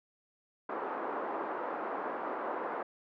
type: band-pass noise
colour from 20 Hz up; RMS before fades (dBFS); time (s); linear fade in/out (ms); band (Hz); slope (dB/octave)
white; -37; 0.69-2.83; 5; 290 to 1200; 24
effects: none